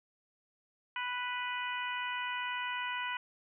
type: harmonic tone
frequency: 493.9 Hz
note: B4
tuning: in tune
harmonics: 2 / 3 / 4 / 5 / 6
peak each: -38 / -40 / -41 / -42 / -43 dBFS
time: 0.96-3.17 s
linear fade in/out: 2 ms
effects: none